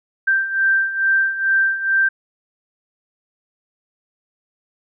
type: beating tone pair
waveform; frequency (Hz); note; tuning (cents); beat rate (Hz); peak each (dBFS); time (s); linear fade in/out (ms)
sine; 1568 / 1570.3; G6 / G6; 0 / +3; 2.3; -21 / -16; 0.27-2.09; 10
effects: none